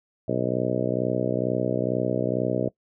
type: harmonic tone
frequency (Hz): 62.2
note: B1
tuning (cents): +13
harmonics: 2 / 3 / 4 / 5 / 6 / 7 / 8 / 9 / 10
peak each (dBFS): -31 / -31 / -31 / -31 / -31 / -31 / -31 / -31 / -31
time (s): 0.28-2.69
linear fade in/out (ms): 5
effects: noise-tail reverb RT60 0.1 s tail -22 dB re dry